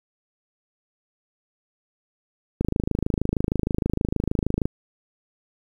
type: click train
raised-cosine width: 3 ms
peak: -9 dBFS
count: 55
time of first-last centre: 2.61-4.655 s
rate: 26.4 Hz
effects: 8-bit

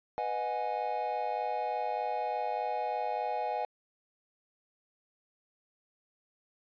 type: chord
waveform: triangle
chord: G# minor seventh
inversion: first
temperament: equal with one note detuned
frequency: 493.9 / 622.3 / 727.3 / 830.6 Hz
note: B4 / D#5 / F#5 / G#5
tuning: 0 / 0 / -30 / 0 cents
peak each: -37 / -36 / -34 / -32 dBFS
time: 0.18-3.65 s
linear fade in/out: 0 ms
effects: resampled to 11025 Hz

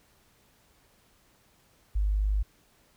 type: tone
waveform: sine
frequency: 50.9 Hz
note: G#1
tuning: 34 cents flat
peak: -23 dBFS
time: 1.95-2.43 s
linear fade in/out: 10 ms
effects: pink hiss -64 dBFS RMS until 2.96 s

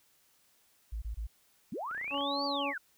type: tone bursts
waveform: sine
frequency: 55 Hz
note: A1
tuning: in tune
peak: -34 dBFS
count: 3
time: 0.92-1.27 s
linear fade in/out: 10 ms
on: 100 ms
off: 25 ms
type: linear two-way sweep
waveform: sine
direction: up then down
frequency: 153.8 to 4696 to 1390 Hz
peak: -35 dBFS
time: 1.72-2.78 s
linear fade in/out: 5 ms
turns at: 2.45 s
type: clicks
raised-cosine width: 0.5 ms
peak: -35 dBFS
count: 10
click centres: 1.912 / 1.948 / 1.978 / 2.013 / 2.044 / 2.079 / 2.11 / 2.144 / 2.178 / 2.208 s
type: harmonic tone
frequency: 281.4 Hz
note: C#4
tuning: 26 cents sharp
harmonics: 1 / 2 / 3 / 4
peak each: -37 / -37 / -37 / -37 dBFS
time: 2.1-2.74 s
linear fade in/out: 50 ms
effects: white hiss -68 dBFS RMS until 2.97 s

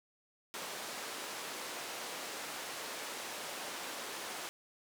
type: band-pass noise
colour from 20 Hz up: pink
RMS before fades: -43 dBFS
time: 0.54-4.49 s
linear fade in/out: 0 ms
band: 440 to 11000 Hz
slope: 12 dB/octave
effects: none

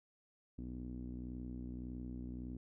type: tone with low-pass filter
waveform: sawtooth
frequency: 61.74 Hz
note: B1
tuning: in tune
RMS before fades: -45 dBFS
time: 0.58-2.57 s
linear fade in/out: 5 ms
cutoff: 270 Hz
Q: 5
effects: none

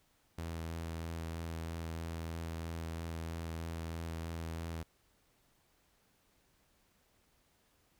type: tone with vibrato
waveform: sawtooth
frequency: 82.41 Hz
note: E2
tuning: in tune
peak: -35 dBFS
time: 0.38-4.83 s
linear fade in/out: 5 ms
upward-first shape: sine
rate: 3.1 Hz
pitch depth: 13 cents each way
effects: pink hiss -72 dBFS RMS until 7.99 s

